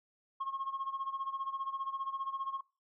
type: tone with tremolo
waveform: sine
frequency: 1081 Hz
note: C#6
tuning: 44 cents flat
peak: -31 dBFS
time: 0.4-2.61 s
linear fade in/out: 10 ms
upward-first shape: sine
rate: 15 Hz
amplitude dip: 80%
effects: noise-tail reverb RT60 0.3 s tail -20 dB re dry + tanh soft clip ceiling -30 dBFS